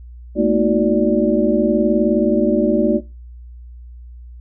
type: tone cluster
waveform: sine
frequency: 216.5 / 235.7 / 314.3 / 367.1 / 585 Hz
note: A3 / A#3 / D#4 / F#4 / D5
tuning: -28 / +19 / +18 / -14 / -7 cents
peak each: -19 dBFS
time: 0.35-3.01 s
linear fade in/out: 50 ms
effects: noise-tail reverb RT60 0.3 s tail -22 dB re dry + added 60 Hz sine -34 dBFS peak until 4.4 s